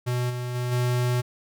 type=tone with level steps; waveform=square; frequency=123.47 Hz; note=B2; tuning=in tune; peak=-24 / -29 / -26 / -22 dBFS; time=0.06-1.22 s; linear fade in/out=20 ms; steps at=0.29 / 0.54 / 0.71 s; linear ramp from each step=20 ms; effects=none